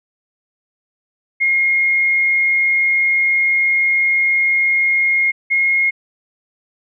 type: tone pair in turn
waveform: sine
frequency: 2143 / 2151 Hz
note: C7 / C7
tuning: +41 / +47 cents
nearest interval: unison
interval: 6 cents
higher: second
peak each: -12 dBFS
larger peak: neither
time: 1.4-5.32 / 5.5-5.91 s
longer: first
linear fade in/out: 20 ms
effects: none